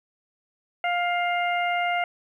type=harmonic tone; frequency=703 Hz; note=F5; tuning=11 cents sharp; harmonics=1 / 2 / 3 / 4; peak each=-24 / -31 / -28 / -35 dBFS; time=0.84-2.04 s; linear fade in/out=2 ms; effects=10-bit